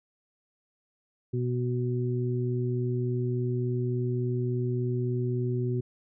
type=harmonic tone; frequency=123.47 Hz; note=B2; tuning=in tune; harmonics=1 / 2 / 3; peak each=-27 / -35 / -32 dBFS; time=1.33-5.81 s; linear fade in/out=10 ms; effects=none